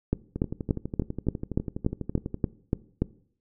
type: two click trains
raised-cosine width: 3 ms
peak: -10 / -18 dBFS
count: 11 / 25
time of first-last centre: 0.13-3.02 / 0.36-2.343 s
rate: 3.46 / 12.1 Hz
effects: noise-tail reverb RT60 0.6 s tail -20 dB re dry